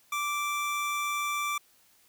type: tone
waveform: 25% pulse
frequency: 1171 Hz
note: D6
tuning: 5 cents flat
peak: -25 dBFS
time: 0.12-1.58 s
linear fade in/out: 5 ms
effects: white hiss -63 dBFS RMS until 2.08 s